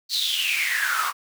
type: noise with high-pass filter sweep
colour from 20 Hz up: pink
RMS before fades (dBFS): -24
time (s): 0.09-1.13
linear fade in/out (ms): 50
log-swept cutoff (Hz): 4400 to 1100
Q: 9.6
effects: none